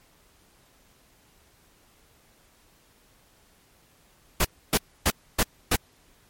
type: noise bursts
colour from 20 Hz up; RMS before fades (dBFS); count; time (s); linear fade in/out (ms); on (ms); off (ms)
pink; -21; 5; 4.4-5.76; 5; 48; 280
effects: pink hiss -60 dBFS RMS until 6.29 s + MP3 64 kbps